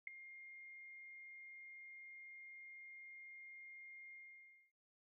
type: tone with ADSR envelope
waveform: sine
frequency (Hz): 2122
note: C7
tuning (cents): +24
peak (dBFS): -37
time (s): 0.07-4.72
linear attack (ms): 4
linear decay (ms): 5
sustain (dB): -16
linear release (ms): 590
effects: none